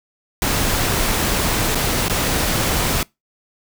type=noise with dropouts; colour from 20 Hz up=pink; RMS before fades=-19 dBFS; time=0.42-3.03 s; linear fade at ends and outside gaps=1 ms; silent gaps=1.748-1.754 / 2.083-2.097 s; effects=noise-tail reverb RT60 0.2 s tail -24 dB re dry